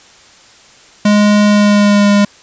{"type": "tone with pitch glide", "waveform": "square", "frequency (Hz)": [207.7, 203.7], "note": ["G#3", "G#3"], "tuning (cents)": [0, -33], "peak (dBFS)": -7, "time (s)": [1.05, 2.25], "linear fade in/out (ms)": 5, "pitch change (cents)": -33, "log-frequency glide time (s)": [1.45, 2.09], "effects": ["white hiss -42 dBFS RMS until 2.42 s", "resampled to 16000 Hz"]}